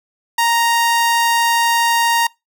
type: tone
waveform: sawtooth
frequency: 932.3 Hz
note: A#5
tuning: in tune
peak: -9 dBFS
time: 0.38-2.27 s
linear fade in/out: 5 ms
effects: noise-tail reverb RT60 0.2 s tail -24 dB re dry